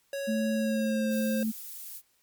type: tone with pitch glide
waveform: square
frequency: 554.4 to 529.7 Hz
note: C#5 to C5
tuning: 0 to +21 cents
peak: -32 dBFS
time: 0.13-1.43 s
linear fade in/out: 2 ms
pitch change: -79 cents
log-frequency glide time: 0.52-1.08 s
type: tone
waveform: sine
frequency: 220 Hz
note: A3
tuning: in tune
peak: -26 dBFS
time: 0.27-1.52 s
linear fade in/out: 20 ms
type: noise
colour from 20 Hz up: violet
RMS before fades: -41 dBFS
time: 1.09-2.02 s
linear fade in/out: 50 ms
effects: white hiss -69 dBFS RMS until 2.22 s + MP3 96 kbps